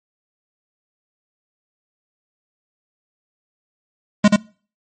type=tone with echo; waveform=square; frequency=207.7 Hz; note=G#3; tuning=in tune; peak=-8 dBFS; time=4.24-4.28 s; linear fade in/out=5 ms; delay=82 ms; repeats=1; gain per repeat=-2 dB; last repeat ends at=4.362 s; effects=noise-tail reverb RT60 0.4 s tail -23 dB re dry + MP3 32 kbps